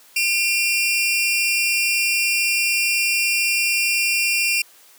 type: tone pair together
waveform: sawtooth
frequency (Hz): 2404 / 2735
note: D7 / F7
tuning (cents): +40 / -37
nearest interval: major second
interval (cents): 223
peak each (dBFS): -17 / -17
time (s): 0.16-4.62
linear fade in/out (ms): 5
effects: white hiss -50 dBFS RMS until 4.98 s + high-pass 300 Hz 12 dB/octave